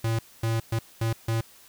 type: tone bursts at uneven times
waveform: square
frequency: 113.4 Hz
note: A#2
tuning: 47 cents flat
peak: -24 dBFS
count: 5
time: 0.04-0.19 / 0.43-0.6 / 0.72-0.79 / 1.01-1.13 / 1.28-1.41 s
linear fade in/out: 5 ms
effects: white hiss -53 dBFS RMS until 1.68 s